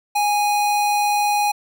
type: tone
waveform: square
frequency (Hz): 827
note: G#5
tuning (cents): -8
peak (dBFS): -17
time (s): 0.15-1.52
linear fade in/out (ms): 10
effects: none